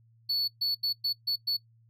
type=tone bursts at uneven times; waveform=triangle; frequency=4435 Hz; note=C#8; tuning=in tune; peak=-24 dBFS; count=6; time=0.29-0.48 / 0.61-0.75 / 0.83-0.93 / 1.04-1.13 / 1.27-1.36 / 1.47-1.57 s; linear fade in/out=10 ms; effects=noise-tail reverb RT60 0.1 s tail -20 dB re dry + added 114 Hz sine -59 dBFS peak until 1.89 s